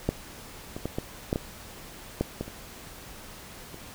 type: clicks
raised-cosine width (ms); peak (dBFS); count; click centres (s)
2; -10 / -21 / -16 / -15 / -11 / -14 / -11 / -17 / -27 / -29; 10; 0.09 / 0.765 / 0.856 / 0.985 / 1.329 / 1.359 / 2.21 / 2.41 / 2.48 / 3.744
effects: pink hiss -45 dBFS RMS until 3.94 s